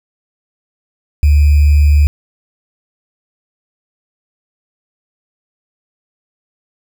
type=tone with sample-and-hold; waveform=sine; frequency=73.42 Hz; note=D2; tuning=in tune; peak=-5 dBFS; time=1.23-2.07 s; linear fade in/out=0 ms; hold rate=2450 Hz; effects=none